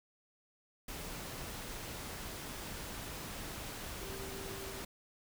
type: tone in noise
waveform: sine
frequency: 389 Hz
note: G4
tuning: 13 cents flat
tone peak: -47 dBFS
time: 4.01-4.81 s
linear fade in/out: 5 ms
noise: pink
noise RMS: -44 dBFS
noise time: 0.88-4.85 s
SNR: -6 dB
effects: none